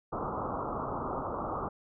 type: low-pass noise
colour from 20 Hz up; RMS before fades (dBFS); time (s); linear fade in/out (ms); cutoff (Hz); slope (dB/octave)
white; -35; 0.12-1.69; 10; 1300; 96
effects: none